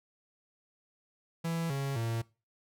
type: tone with pitch steps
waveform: 45% pulse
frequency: 166 / 137.99 / 114.7 Hz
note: E3 / C#3 / A#2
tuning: +12 / -8 / -28 cents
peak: -31 dBFS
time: 1.44-2.22 s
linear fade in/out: 10 ms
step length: 260 ms
effects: noise-tail reverb RT60 0.3 s tail -21 dB re dry